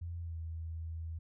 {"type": "tone with pitch glide", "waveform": "sine", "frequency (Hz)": [85.2, 81.54], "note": ["F2", "E2"], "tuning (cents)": [-42, -18], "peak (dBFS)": -38, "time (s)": [0.01, 1.19], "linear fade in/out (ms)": 10, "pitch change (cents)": -76, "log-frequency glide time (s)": [0.2, 0.37], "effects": []}